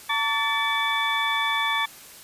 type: tone cluster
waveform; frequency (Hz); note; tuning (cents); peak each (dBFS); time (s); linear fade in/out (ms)
sine; 900 / 1141 / 1761 / 2288 / 3477; A5 / C#6 / A6 / D7 / A7; +39 / +50 / +1 / -46 / -21; -28; 0.09-1.86; 10
effects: white hiss -45 dBFS RMS until 2.23 s + resampled to 32000 Hz